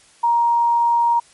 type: tone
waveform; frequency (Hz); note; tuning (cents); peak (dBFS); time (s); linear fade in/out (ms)
sine; 940; A#5; +14; -13; 0.23-1.2; 10
effects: white hiss -51 dBFS RMS until 1.33 s + MP3 48 kbps